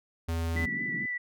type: tone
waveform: square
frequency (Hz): 82.8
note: E2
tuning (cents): +8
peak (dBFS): -29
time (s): 0.28-0.66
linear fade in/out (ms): 10
type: band-pass noise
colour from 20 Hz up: pink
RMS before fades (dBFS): -39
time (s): 0.55-1.06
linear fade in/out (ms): 5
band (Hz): 140 to 340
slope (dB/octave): 48
type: tone with vibrato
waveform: sine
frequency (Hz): 1975.5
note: B6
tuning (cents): 0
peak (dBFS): -30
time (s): 0.56-1.18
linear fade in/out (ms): 10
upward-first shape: sine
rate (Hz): 4.6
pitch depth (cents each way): 19
effects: none